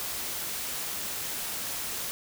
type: noise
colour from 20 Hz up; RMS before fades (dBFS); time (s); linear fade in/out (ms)
white; -34; 0-2.11; 0
effects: none